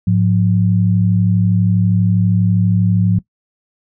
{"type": "tone pair together", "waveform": "sine", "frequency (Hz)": [106.01, 178.4], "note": ["G#2", "F3"], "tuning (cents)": [36, 37], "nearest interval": "major sixth", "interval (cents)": 901, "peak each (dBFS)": -13, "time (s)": [0.07, 3.19], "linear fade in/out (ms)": 5, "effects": ["noise-tail reverb RT60 0.1 s tail -19 dB re dry"]}